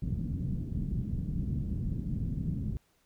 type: low-pass noise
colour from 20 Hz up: white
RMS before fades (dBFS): -33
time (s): 0.02-2.77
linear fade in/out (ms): 0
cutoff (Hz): 200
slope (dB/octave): 24
effects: pink hiss -70 dBFS RMS until 3.05 s